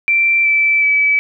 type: tone with pitch steps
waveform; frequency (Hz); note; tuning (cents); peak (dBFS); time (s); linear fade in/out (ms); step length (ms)
sine; 2349 / 2322 / 2295; D7 / D7 / D7; 0 / -20 / -40; -10; 0.08-1.19; 0; 370
effects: none